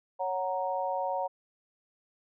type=chord; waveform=sine; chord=F# major; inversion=second; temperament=equal; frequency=554.4 / 740 / 932.3 Hz; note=C#5 / F#5 / A#5; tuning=0 / 0 / 0 cents; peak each=-33 dBFS; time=0.19-1.28 s; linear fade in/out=20 ms; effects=none